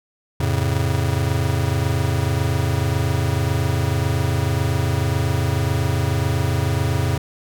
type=chord; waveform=square; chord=F augmented; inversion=none; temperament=just; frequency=87.31 / 109.13 / 136.42 Hz; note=F2 / A2 / C#3; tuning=0 / -14 / -27 cents; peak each=-23 dBFS; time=0.4-7.18 s; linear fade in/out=5 ms; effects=none